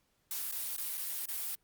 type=noise with dropouts; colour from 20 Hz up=blue; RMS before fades=-37 dBFS; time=0.31-1.55 s; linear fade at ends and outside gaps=1 ms; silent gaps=0.512-0.524 / 0.765-0.78 / 0.973-0.977 / 1.257-1.285 s; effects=pink hiss -75 dBFS RMS until 1.63 s + Opus 48 kbps